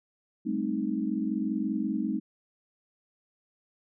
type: chord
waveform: sine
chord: A half-diminished seventh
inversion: third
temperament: equal with one note detuned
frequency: 196 / 216.6 / 261.6 / 311.1 Hz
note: G3 / A3 / C4 / Eb4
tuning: 0 / -27 / 0 / 0 cents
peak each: -34 / -31 / -33 / -32 dBFS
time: 0.45-2.2 s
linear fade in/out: 20 ms
effects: none